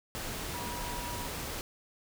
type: tone in noise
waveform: sine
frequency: 964 Hz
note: B5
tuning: 42 cents flat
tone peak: -41 dBFS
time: 0.54-1.27 s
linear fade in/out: 0 ms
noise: pink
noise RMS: -38 dBFS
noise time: 0.15-1.61 s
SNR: -6 dB
effects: none